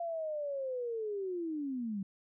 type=linear sweep; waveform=sine; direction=down; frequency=690 to 188 Hz; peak=-34 dBFS; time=0-2.03 s; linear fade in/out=5 ms; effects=none